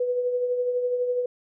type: tone with tremolo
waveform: sine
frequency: 493.9 Hz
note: B4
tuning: in tune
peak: -20 dBFS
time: 0-1.26 s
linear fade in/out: 5 ms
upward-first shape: triangle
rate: 12 Hz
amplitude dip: 50%
effects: none